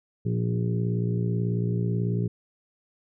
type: harmonic tone with a mistuned harmonic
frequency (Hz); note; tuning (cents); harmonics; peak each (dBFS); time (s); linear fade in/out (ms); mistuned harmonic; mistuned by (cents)
58.27; A#1; 0; 2 / 3 / 4 / 5 / 6 / 7 / 8; -25 / -28 / -40 / -40 / -39 / -35 / -48; 0.25-2.28; 10; 6; +25
effects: none